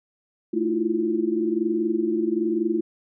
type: tone cluster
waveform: sine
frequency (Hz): 220.1 / 311 / 334.9 / 356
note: A3 / D#4 / E4 / F4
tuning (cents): +1 / -1 / +27 / +33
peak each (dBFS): -28 / -30 / -23 / -27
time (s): 0.53-2.81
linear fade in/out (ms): 10
effects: none